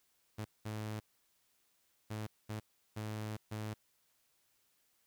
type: tone bursts at uneven times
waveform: sawtooth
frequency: 107.6 Hz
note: A2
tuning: 38 cents flat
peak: -35 dBFS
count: 6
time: 0.38-0.45 / 0.65-1 / 2.1-2.27 / 2.49-2.6 / 2.96-3.37 / 3.51-3.74 s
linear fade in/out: 10 ms
effects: white hiss -75 dBFS RMS until 5.06 s